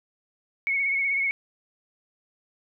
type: tone with vibrato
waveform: sine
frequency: 2207 Hz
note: C#7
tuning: 8 cents flat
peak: -22 dBFS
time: 0.67-1.31 s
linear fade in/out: 0 ms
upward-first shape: triangle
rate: 16 Hz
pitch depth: 45 cents each way
effects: none